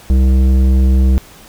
triangle tone with tanh clipping, 65.2 Hz, C2, 5 cents flat, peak -9 dBFS, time 0.1-1.18 s, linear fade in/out 0 ms, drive 16 dB, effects pink hiss -40 dBFS RMS until 1.48 s

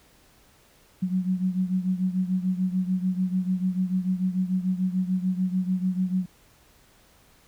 sine beating tone pair, 183.1 / 189.9 Hz, F#3 / F#3, -18 / +45 cents, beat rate 6.8 Hz, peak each -24 / -28 dBFS, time 1.02-6.26 s, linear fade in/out 10 ms, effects pink hiss -58 dBFS RMS until 7.47 s

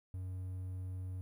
triangle tone, 92.5 Hz, F#2, in tune, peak -37 dBFS, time 0.14-1.21 s, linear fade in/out 0 ms, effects 12-bit

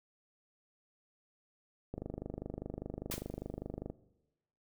click train, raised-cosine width 2 ms, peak -26 dBFS, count 50, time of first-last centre 1.94-3.9 s, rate 25 Hz
white noise with exponential decay, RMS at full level -34 dBFS, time 3.11-3.27 s, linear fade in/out 5 ms, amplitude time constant 34 ms
effects noise-tail reverb RT60 1.0 s tail -19 dB re dry

